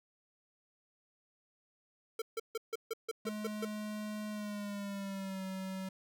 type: tone bursts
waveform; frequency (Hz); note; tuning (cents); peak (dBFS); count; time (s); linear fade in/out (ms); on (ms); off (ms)
square; 450; A4; +39; -35; 9; 2.19-3.651; 5; 29; 150
type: tone with pitch glide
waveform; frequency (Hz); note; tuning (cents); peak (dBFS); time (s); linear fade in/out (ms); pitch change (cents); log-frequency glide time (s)
square; 211.8 to 189.79; G#3 to F#3; +34 to +44; -39; 3.25-5.89; 5; -190; 4.3-5.43
effects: none